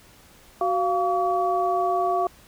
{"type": "tone cluster", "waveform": "sine", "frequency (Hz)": [372.9, 697, 1137], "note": ["F#4", "F5", "C#6"], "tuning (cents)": [14, -4, 44], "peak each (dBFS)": [-26, -22, -27], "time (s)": [0.61, 2.27], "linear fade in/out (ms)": 2, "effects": ["pink hiss -52 dBFS RMS until 2.47 s"]}